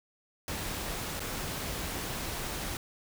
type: noise with dropouts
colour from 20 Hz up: pink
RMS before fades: -36 dBFS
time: 0.48-2.77 s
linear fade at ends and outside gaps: 1 ms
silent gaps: 1.195-1.203 s
effects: none